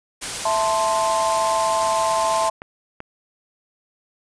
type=noise; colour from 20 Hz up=white; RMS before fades=-27 dBFS; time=0.21-2.5 s; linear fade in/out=20 ms
type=chord; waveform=sine; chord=A minor; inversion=second; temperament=equal; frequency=659.3 / 880 / 1046.5 Hz; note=E5 / A5 / C6; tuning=0 / 0 / 0 cents; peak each=-22 dBFS; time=0.45-2.5 s; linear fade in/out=5 ms
type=clicks; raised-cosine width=0.5 ms; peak=-19 dBFS; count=2; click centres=2.619 / 3.004 s
effects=resampled to 22050 Hz